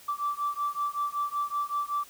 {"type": "beating tone pair", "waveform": "sine", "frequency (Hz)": [1162, 1167.3], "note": ["D6", "D6"], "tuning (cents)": [-19, -11], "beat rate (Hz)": 5.3, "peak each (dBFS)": -30, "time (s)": [0.08, 2.04], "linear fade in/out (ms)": 10, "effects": ["tanh soft clip ceiling -21 dBFS", "white hiss -52 dBFS RMS until 2.09 s"]}